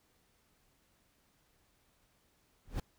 brown noise with exponential growth, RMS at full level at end -27 dBFS, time 2.65-2.8 s, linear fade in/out 5 ms, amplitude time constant 32 ms, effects pink hiss -72 dBFS RMS until 2.98 s

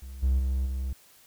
triangle tone with level steps, 65.4 Hz, C2, in tune, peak -36 / -18 / -22 / -26 dBFS, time 0.02-0.93 s, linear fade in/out 5 ms, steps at 0.22 / 0.38 / 0.65 s, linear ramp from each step 20 ms, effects tanh soft clip ceiling -14 dBFS + white hiss -57 dBFS RMS until 1.26 s

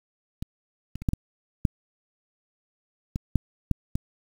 clicks, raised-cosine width 5 ms, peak -19 / -22 / -24 / -10 / -12 / -7 / -15 / -7 / -9 / -13 dBFS, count 10, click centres 0.425 / 0.956 / 1.02 / 1.088 / 1.134 / 1.652 / 3.159 / 3.357 / 3.713 / 3.955 s, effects 7-bit

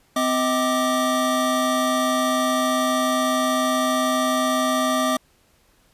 square tone cluster, 256.4 / 634 / 1182 Hz, C4 / D#5 / D6, -35 / +32 / +11 cents, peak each -24 dBFS, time 0.16-5.17 s, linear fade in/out 5 ms, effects pink hiss -60 dBFS RMS until 5.93 s + resampled to 32000 Hz

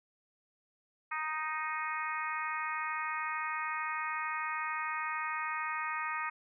harmonic tone, 311.1 Hz, D#4, in tune, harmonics 3 / 4 / 5 / 6 / 7 / 8, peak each -40 / -37 / -44 / -40 / -42 / -44 dBFS, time 1.11-6.3 s, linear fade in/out 10 ms, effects none

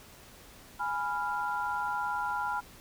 sine chord, F diminished, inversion first, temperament equal with one note detuned, 830.6 / 987.8 / 1390.5 Hz, Ab5 / Cb6 / F6, 0 / 0 / -8 cents, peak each -34 dBFS, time 0.79-2.61 s, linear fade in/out 20 ms, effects pink hiss -53 dBFS RMS until 2.8 s

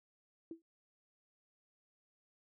sine tone with exponential decay, 329.6 Hz, E4, in tune, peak -39 dBFS, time 0.51-0.62 s, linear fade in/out 2 ms, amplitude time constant 23 ms, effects none

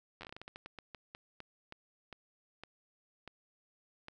slowing click train, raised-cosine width 0.3 ms, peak -30 dBFS, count 21, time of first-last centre 0.21-4.084 s, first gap 10 ms, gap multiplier 1.26, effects none

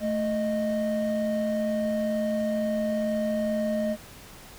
triangle tone pair together, 219.9 / 617.5 Hz, A3 / D#5, -1 / -13 cents, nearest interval octave + tritone, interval 1788 cents, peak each -25 dBFS, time 0-3.97 s, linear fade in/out 50 ms, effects pink hiss -47 dBFS RMS until 4.58 s

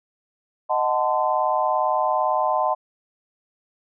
sine chord, D# diminished seventh, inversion none, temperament equal with one note detuned, 622.3 / 740 / 880 / 1029.1 Hz, D#5 / F#5 / A5 / C6, 0 / 0 / 0 / -29 cents, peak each -24 dBFS, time 0.69-2.75 s, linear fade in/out 20 ms, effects none

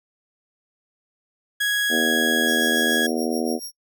30% pulse tone, 1661.2 Hz, G#6, in tune, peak -17 dBFS, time 1.6-3.07 s, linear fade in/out 10 ms
harmonic tone, 80.6 Hz, E2, 38 cents flat, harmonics 3 / 4 / 5 / 6 / 7 / 8 / 9, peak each -25 / -27 / -29 / -31 / -32 / -33 / -34 dBFS, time 1.89-3.6 s, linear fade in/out 50 ms
20% pulse tone with tremolo, 5588 Hz, F8, in tune, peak -25 dBFS, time 2.47-3.72 s, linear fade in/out 20 ms, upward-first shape sine, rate 7 Hz, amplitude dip 80%
effects noise-tail reverb RT60 0.1 s tail -26 dB re dry

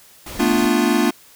pink noise, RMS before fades -33 dBFS, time 0.26-0.67 s, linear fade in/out 5 ms
square chord, B half-diminished seventh, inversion third, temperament equal with one note detuned, 222.2 / 246.9 / 293.7 / 349.2 Hz, A3 / B3 / D4 / F4, +17 / 0 / 0 / 0 cents, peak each -21 dBFS, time 0.39-1.11 s, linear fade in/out 10 ms
effects white hiss -48 dBFS RMS until 1.35 s

